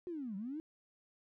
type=linear two-way sweep; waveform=triangle; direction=down then up; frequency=368 to 185 to 326.2 Hz; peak=-35 dBFS; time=0.07-0.6 s; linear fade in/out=0 ms; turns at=0.36 s; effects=tanh soft clip ceiling -37 dBFS